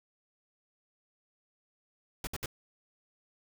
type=noise bursts; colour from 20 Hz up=pink; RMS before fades=-36 dBFS; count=3; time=2.24-2.459 s; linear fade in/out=2 ms; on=31 ms; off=63 ms; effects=none